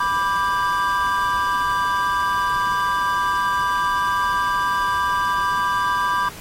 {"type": "chord", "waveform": "triangle", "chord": "G major", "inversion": "first", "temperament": "equal with one note detuned", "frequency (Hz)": [987.8, 1174.7, 1593.5], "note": ["B5", "D6", "G6"], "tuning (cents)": [0, 0, 28], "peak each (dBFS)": [-20, -20, -23], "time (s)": [0, 6.29], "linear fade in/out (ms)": 5, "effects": ["pink hiss -38 dBFS RMS until 6.4 s", "AAC 48 kbps"]}